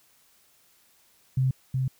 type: tone with echo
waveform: sine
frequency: 130.81 Hz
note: C3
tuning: in tune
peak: -20 dBFS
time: 1.37-1.51 s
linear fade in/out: 5 ms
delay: 370 ms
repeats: 1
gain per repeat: -3 dB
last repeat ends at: 1.88 s
effects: white hiss -62 dBFS RMS until 1.99 s